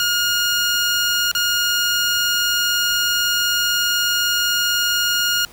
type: tone with dropouts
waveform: 15% pulse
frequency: 1427 Hz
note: F6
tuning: 37 cents sharp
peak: -10 dBFS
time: 0-5.45 s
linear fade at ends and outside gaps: 1 ms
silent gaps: 1.315-1.35 s
effects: pink hiss -44 dBFS RMS until 5.52 s